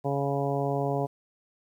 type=harmonic tone; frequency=139.9 Hz; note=C#3; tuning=16 cents sharp; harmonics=1 / 2 / 3 / 4 / 5 / 6 / 7; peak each=-30 / -34 / -31 / -33 / -32 / -38 / -39 dBFS; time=0.04-1.07 s; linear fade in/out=20 ms; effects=10-bit